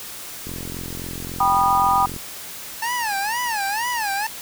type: click train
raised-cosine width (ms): 3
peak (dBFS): -20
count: 75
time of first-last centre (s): 0.47-2.163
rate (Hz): 43.7
type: chord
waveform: sine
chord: G augmented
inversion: none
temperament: just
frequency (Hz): 784 / 980 / 1225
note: G5 / B5 / D#6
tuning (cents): 0 / -14 / -27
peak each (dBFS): -19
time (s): 1.4-2.06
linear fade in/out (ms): 5
type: tone with vibrato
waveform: 25% pulse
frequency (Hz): 880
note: A5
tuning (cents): 0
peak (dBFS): -18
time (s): 2.82-4.27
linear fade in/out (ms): 5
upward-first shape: sine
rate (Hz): 2.1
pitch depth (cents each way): 200
effects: white hiss -35 dBFS RMS until 4.41 s